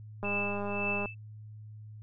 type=click train; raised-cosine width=1 ms; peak=-23 dBFS; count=169; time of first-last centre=0.23-1.058 s; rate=203 Hz
type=tone with tremolo; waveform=sine; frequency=2637 Hz; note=E7; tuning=in tune; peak=-29 dBFS; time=0.24-1.15 s; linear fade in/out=10 ms; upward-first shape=triangle; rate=1.9 Hz; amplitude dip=100%
effects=added 107 Hz sine -44 dBFS peak until 2.02 s